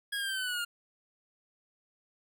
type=linear sweep; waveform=25% pulse; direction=down; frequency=1661.2 to 1400 Hz; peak=-28 dBFS; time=0.12-0.65 s; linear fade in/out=10 ms; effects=none